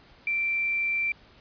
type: tone with quantisation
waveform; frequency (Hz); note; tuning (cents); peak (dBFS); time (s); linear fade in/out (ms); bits
sine; 2349; D7; 0; -24; 0.27-1.12; 2; 8
effects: pink hiss -55 dBFS RMS until 1.4 s + resampled to 11025 Hz